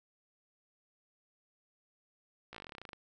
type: slowing click train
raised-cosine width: 0.3 ms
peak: -30 dBFS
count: 16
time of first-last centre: 2.53-2.932 s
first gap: 16 ms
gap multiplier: 1.07
effects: none